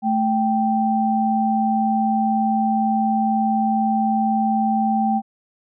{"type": "tone pair together", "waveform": "sine", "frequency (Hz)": [219.5, 782.2], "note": ["A3", "G5"], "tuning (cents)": [-4, -4], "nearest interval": "octave + minor seventh", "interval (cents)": 2200, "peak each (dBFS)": -19, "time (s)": [0.02, 5.22], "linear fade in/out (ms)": 50, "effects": []}